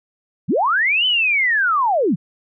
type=linear two-way sweep; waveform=sine; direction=up then down; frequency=110 to 3065 to 131.5 Hz; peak=-14 dBFS; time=0.48-2.16 s; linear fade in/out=20 ms; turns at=1.06 s; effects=none